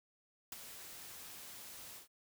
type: noise with ADSR envelope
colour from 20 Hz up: white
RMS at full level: -42 dBFS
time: 0.52-2.08 s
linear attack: 3 ms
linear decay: 23 ms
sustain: -9 dB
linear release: 120 ms
effects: none